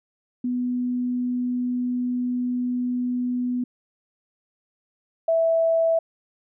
sine tone pair in turn, 247.5 / 657.1 Hz, B3 / E5, +4 / -6 cents, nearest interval octave + perfect fourth, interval 1690 cents, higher second, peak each -22 / -17 dBFS, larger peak second, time 0.44-3.64 / 5.28-5.99 s, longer first, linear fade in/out 5 ms, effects none

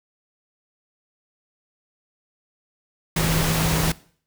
sine tone in noise, 161.1 Hz, E3, 39 cents flat, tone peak -22 dBFS, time 3.16-3.92 s, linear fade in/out 5 ms, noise pink, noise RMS -23 dBFS, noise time 3.16-3.92 s, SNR -2 dB, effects noise-tail reverb RT60 0.5 s tail -20 dB re dry

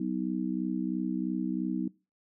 harmonic tone, 63 Hz, B1, 35 cents sharp, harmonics 3 / 4 / 5, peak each -33 / -33 / -33 dBFS, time 0-1.88 s, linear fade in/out 5 ms, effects noise-tail reverb RT60 0.3 s tail -22 dB re dry

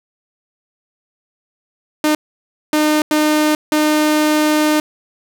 sawtooth tone bursts at uneven times, 304.5 Hz, D#4, 37 cents flat, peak -8 dBFS, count 4, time 2.04-2.15 / 2.73-3.02 / 3.11-3.55 / 3.72-4.8 s, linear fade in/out 2 ms, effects none

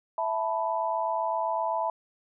sine chord, E suspended fourth, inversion none, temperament equal, 659.3 / 880 / 987.8 Hz, E5 / A5 / B5, 0 / 0 / 0 cents, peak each -30 dBFS, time 0.18-1.9 s, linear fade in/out 2 ms, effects none

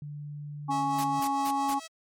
sine tone, 146.83 Hz, D3, in tune, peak -36 dBFS, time 0.02-1.2 s, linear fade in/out 2 ms
harmonic tone, 277.2 Hz, C#4, in tune, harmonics 1 / 3 / 4, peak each -32 / -27 / -32 dBFS, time 0.68-1.8 s, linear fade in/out 20 ms
5% pulse tone with tremolo, 648 Hz, E5, 30 cents flat, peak -29 dBFS, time 0.7-1.88 s, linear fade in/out 20 ms, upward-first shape sine, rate 4.5 Hz, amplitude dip 65%
white noise bursts, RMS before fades -37 dBFS, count 4, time 0.98-1.746 s, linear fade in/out 10 ms, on 64 ms, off 170 ms
effects MP3 64 kbps

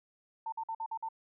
sine tone bursts, 898 Hz, A5, 35 cents sharp, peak -34 dBFS, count 6, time 0.46-1.088 s, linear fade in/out 5 ms, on 63 ms, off 50 ms, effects none

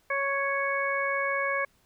harmonic tone, 554.4 Hz, C#5, in tune, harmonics 1 / 2 / 3 / 4, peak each -31 / -31 / -31 / -31 dBFS, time 0.1-1.65 s, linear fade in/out 5 ms, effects pink hiss -66 dBFS RMS until 1.85 s

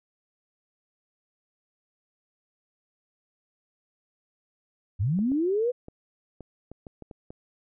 sine linear sweep, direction up, 82.41 to 506 Hz, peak -22 dBFS, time 4.99-5.72 s, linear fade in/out 20 ms
clicks, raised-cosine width 2 ms, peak -28 dBFS, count 9, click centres 5.19 / 5.318 / 5.884 / 6.407 / 6.716 / 6.868 / 7.023 / 7.112 / 7.305 s
effects none

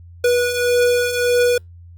square beating tone pair, 485.9 / 487.6 Hz, B4 / B4, -28 / -22 cents, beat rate 1.7 Hz, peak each -22 / -16 dBFS, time 0.24-1.58 s, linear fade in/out 5 ms, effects added 86 Hz sine -38 dBFS peak until 1.97 s + Opus 48 kbps

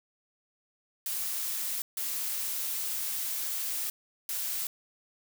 blue noise bursts at uneven times, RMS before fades -33 dBFS, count 3, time 1.06-1.82 / 1.97-3.9 / 4.29-4.67 s, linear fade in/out 2 ms, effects none

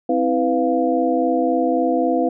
sine tone cluster, 260.9 / 324.6 / 498.9 / 695 Hz, C4 / E4 / B4 / F5, -5 / -27 / +17 / -9 cents, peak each -21 dBFS, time 0.09-2.29 s, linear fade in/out 5 ms, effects none

